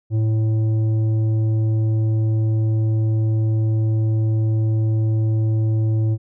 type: tone with tanh clipping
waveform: sine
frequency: 110 Hz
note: A2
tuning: in tune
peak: -17 dBFS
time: 0.1-6.18 s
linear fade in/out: 50 ms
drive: 8 dB
effects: none

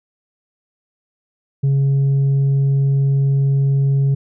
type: tone with tanh clipping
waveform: sine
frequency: 137.8 Hz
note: C#3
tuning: 10 cents flat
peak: -13 dBFS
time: 1.63-4.15 s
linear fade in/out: 10 ms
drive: 2 dB
effects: none

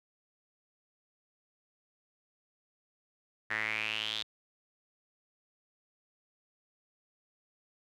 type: tone with band-pass filter sweep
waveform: sawtooth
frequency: 108.8 Hz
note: A2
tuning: 19 cents flat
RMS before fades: -35 dBFS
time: 3.5-4.23 s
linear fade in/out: 10 ms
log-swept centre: 1800 to 3700 Hz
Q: 6.5
effects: none

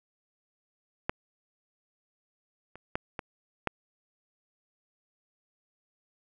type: clicks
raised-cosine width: 0.5 ms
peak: -12 / -30 / -14 / -19 / -12 dBFS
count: 5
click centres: 1.095 / 2.756 / 2.955 / 3.192 / 3.673 s
effects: none

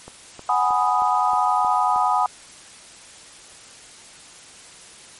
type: click train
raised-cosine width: 1 ms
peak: -23 dBFS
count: 7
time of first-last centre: 0.08-1.961 s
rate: 3.19 Hz
type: chord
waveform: sine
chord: G# minor seventh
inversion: third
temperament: equal with one note detuned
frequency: 740 / 830.6 / 990.6 / 1244.5 Hz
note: F#5 / G#5 / B5 / D#6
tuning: 0 / 0 / +5 / 0 cents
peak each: -22 dBFS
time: 0.49-2.26 s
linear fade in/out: 2 ms
effects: white hiss -44 dBFS RMS until 5.19 s + MP3 48 kbps

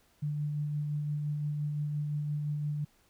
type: tone with tremolo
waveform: sine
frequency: 148.2 Hz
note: D3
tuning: 16 cents sharp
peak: -29 dBFS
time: 0.22-2.85 s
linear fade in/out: 10 ms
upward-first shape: sine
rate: 5.8 Hz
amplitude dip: 25%
effects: pink hiss -67 dBFS RMS until 3.09 s

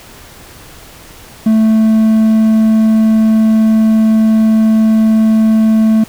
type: tone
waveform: triangle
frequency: 220 Hz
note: A3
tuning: in tune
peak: -4 dBFS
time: 1.46-6.04 s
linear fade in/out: 5 ms
effects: pink hiss -36 dBFS RMS until 6.08 s

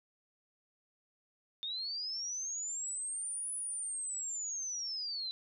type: linear two-way sweep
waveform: sine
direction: up then down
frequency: 3600 to 9956 to 3955 Hz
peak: -36 dBFS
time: 1.63-5.31 s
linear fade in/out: 0 ms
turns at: 3.53 s
effects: none

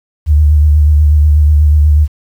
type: tone with vibrato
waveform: sine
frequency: 75 Hz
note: D2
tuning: 37 cents sharp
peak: -4 dBFS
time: 0.26-2.08 s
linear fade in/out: 50 ms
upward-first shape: sine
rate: 8.2 Hz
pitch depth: 43 cents each way
effects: 7-bit

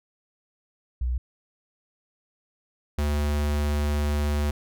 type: tone pair in turn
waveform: sine / square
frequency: 61.5 / 73.62 Hz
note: B1 / D2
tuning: -7 / +5 cents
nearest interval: minor third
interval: 312 cents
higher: second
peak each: -23 dBFS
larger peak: neither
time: 1.01-1.18 / 2.98-4.51 s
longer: second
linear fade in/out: 5 ms
effects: none

